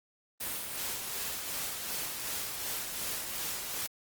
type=noise with tremolo; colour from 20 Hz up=white; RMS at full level=-35 dBFS; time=0.4-3.87 s; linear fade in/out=10 ms; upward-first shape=sine; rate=2.7 Hz; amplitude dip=35%; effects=Opus 32 kbps